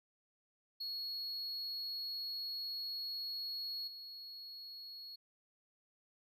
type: tone with level steps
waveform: triangle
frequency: 4334 Hz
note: C#8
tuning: 40 cents flat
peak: -38 / -46 dBFS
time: 0.8-5.16 s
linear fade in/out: 10 ms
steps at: 3.87 s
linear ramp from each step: 10 ms
effects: none